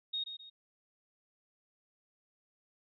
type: tone with echo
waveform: sine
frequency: 3729 Hz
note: A#7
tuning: in tune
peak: -33 dBFS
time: 0.13-0.24 s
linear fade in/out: 10 ms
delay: 130 ms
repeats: 2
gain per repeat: -8 dB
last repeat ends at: 0.5 s
effects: none